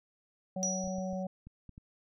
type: harmonic tone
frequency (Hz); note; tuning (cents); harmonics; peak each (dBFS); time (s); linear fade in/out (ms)
187; F#3; +19; 1 / 3 / 4; -35 / -38 / -43; 0.56-1.27; 5
type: tone with exponential decay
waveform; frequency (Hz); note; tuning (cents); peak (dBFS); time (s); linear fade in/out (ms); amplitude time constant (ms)
sine; 5830; F#8; -26; -28; 0.63-1.23; 0; 130
type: clicks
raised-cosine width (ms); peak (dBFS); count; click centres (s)
5; -36; 7; 0.842 / 0.874 / 0.984 / 1.131 / 1.47 / 1.693 / 1.779
effects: none